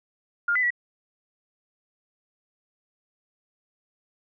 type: tone with pitch steps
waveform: sine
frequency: 1410 / 2005 / 1937 Hz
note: F6 / B6 / B6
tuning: +16 / +26 / -34 cents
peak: -20 dBFS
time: 0.48-0.705 s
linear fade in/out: 5 ms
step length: 75 ms
effects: none